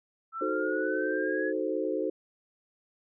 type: linear sweep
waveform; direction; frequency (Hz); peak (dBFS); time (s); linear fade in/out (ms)
sine; up; 1318.5 to 1700; -33; 0.32-1.53; 50
type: chord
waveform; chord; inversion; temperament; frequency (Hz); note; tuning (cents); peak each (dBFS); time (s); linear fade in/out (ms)
sine; D# diminished seventh; none; equal; 311.1 / 370 / 440 / 523.3; D#4 / F#4 / A4 / C5; 0 / 0 / 0 / 0; -33; 0.41-2.1; 5
effects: none